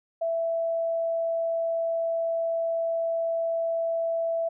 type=tone; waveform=sine; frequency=663 Hz; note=E5; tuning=10 cents sharp; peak=-24 dBFS; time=0.21-4.49 s; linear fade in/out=10 ms; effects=none